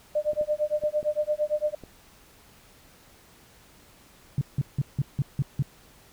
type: tone with tremolo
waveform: sine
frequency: 602 Hz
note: D5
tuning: 43 cents sharp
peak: -20 dBFS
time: 0.15-1.75 s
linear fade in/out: 5 ms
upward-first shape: sine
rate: 8.8 Hz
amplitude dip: 100%
type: clicks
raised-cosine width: 2 ms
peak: -28 dBFS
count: 5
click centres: 0.333 / 0.412 / 0.837 / 1.029 / 1.837 s
type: tone bursts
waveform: sine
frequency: 138.3 Hz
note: C#3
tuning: 4 cents flat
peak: -20 dBFS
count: 7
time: 4.38-5.624 s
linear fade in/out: 2 ms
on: 32 ms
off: 170 ms
effects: pink hiss -55 dBFS RMS until 6.12 s